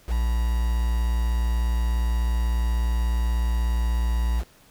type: tone with quantisation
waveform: triangle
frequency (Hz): 58.27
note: A#1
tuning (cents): 0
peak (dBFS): -18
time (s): 0.07-4.44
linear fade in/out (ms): 50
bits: 6
effects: pink hiss -55 dBFS RMS until 4.7 s